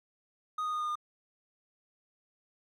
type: tone with pitch steps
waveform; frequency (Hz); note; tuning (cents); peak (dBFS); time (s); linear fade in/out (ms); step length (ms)
triangle; 1244.5 / 1236.6 / 1228.8 / 1221 / 1213.3; D#6 / D#6 / D#6 / D#6 / D#6; 0 / -11 / -22 / -33 / -44; -29; 0.58-0.955; 5; 75
effects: none